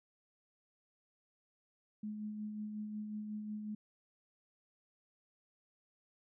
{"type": "tone with tremolo", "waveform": "sine", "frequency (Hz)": 211.9, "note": "G#3", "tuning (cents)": 35, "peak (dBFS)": -38, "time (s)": [2.03, 3.75], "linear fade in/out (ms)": 5, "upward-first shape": "sine", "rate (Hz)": 5.5, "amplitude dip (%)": 35, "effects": []}